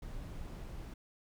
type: noise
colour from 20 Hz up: brown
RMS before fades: -44 dBFS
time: 0.02-0.94 s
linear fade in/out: 5 ms
effects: none